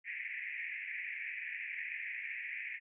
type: band-pass noise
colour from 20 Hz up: pink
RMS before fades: -42 dBFS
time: 0.04-2.8 s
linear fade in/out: 50 ms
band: 1800 to 2500 Hz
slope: 96 dB/octave
effects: none